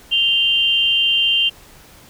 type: tone pair together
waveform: sine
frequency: 2794 / 3139 Hz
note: F7 / G7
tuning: 0 / +2 cents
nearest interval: major second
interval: 202 cents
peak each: -16 dBFS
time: 0.11-1.5 s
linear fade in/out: 20 ms
effects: pink hiss -45 dBFS RMS until 2.09 s